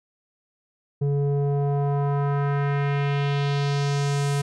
square tone with low-pass filter sweep, 142 Hz, C#3, 42 cents sharp, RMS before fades -23 dBFS, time 1.01-4.42 s, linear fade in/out 10 ms, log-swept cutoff 350 to 9700 Hz, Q 1.6, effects none

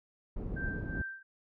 pink low-pass noise, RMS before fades -37 dBFS, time 0.36-1.02 s, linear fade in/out 5 ms, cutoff 330 Hz, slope 12 dB/octave
sine tone with tremolo, 1568 Hz, G6, in tune, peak -35 dBFS, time 0.56-1.23 s, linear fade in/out 10 ms, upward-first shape triangle, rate 2.7 Hz, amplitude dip 90%
effects none

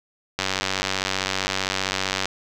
click train, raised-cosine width 0.2 ms, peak -5 dBFS, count 179, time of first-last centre 0.39-2.256 s, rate 95.4 Hz, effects none

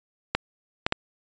clicks, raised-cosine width 0.3 ms, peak -5 dBFS, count 3, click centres 0.35 / 0.865 / 0.924 s, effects resampled to 16000 Hz

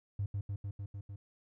triangle tone with echo, 100 Hz, G2, 35 cents sharp, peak -28 dBFS, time 0.19-0.26 s, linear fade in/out 5 ms, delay 150 ms, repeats 6, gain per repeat -2 dB, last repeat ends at 1.16 s, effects tanh soft clip ceiling -29 dBFS

